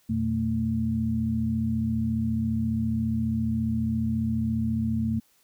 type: tone cluster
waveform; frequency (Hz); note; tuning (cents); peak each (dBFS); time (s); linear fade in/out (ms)
sine; 85.7 / 120.3 / 223.7; F2 / B2 / A3; -32 / -45 / +29; -31 / -30 / -25; 0.09-5.2; 10
effects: white hiss -64 dBFS RMS until 5.43 s